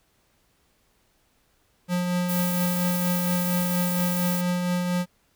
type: tone with tremolo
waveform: square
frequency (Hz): 178.2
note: F3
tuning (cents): +35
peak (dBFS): -22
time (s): 1.88-5.06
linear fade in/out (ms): 50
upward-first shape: triangle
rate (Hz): 4.3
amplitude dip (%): 35
type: noise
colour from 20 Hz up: violet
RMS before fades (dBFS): -31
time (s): 2.28-4.42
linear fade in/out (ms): 20
effects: pink hiss -66 dBFS RMS until 5.35 s